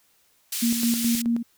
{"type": "band-pass noise", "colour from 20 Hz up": "white", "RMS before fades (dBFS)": -29, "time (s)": [0.52, 1.22], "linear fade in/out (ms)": 5, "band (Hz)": [2800, 15000], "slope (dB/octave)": 12}
{"type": "tone with tremolo", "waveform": "sine", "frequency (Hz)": 234, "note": "A#3", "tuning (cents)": 7, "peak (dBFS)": -19, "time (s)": [0.62, 1.43], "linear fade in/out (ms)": 10, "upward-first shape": "square", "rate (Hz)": 4.7, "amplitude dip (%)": 55}
{"effects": ["white hiss -63 dBFS RMS until 1.57 s"]}